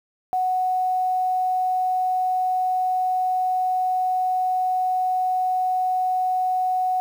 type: tone with quantisation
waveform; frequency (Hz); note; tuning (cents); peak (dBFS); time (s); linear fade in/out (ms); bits
sine; 740; F#5; 0; -19; 0.33-7; 0; 8
effects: none